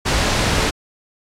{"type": "noise", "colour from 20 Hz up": "pink", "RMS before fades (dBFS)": -17, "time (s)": [0.05, 0.71], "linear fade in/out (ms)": 20, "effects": ["low-pass 7000 Hz 12 dB/octave", "AAC 48 kbps"]}